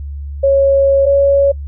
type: tone pair in turn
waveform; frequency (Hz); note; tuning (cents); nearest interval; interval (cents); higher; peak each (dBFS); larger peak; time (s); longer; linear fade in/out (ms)
sine; 550 / 557.7; C#5 / C#5; -14 / +10; unison; 24; second; -7; neither; 0.43-1.06 / 1.06-1.52; first; 10
effects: noise-tail reverb RT60 0.1 s tail -25 dB re dry + added 71 Hz sine -22 dBFS peak until 1.67 s